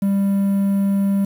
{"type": "tone with quantisation", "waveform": "triangle", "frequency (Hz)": 197.7, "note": "G3", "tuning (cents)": 15, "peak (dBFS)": -13, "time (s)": [0.02, 1.25], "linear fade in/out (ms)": 5, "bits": 7, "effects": []}